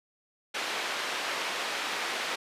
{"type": "band-pass noise", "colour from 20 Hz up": "white", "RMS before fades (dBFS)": -33, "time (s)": [0.54, 2.36], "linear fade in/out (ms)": 10, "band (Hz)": [390, 3100], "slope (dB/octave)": 12, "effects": ["resampled to 32000 Hz"]}